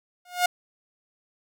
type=tone with exponential growth; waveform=sawtooth; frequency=716 Hz; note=F5; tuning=43 cents sharp; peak=-12 dBFS; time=0.25-0.46 s; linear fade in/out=5 ms; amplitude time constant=45 ms; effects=none